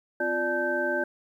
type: tone cluster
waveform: sine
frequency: 256.8 / 350 / 589 / 865 / 1554 Hz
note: C4 / F4 / D5 / A5 / G6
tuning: -32 / +4 / +5 / -30 / -16 cents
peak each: -36 / -31 / -29 / -36 / -28 dBFS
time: 0.2-1.04 s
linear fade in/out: 5 ms
effects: 10-bit